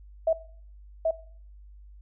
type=tone with echo; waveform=sine; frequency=649 Hz; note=E5; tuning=27 cents flat; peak=-19 dBFS; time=0.27-0.33 s; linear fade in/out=5 ms; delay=780 ms; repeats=1; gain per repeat=-2 dB; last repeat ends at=1.11 s; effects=noise-tail reverb RT60 0.5 s tail -18 dB re dry + added 50 Hz sine -46 dBFS peak until 2.01 s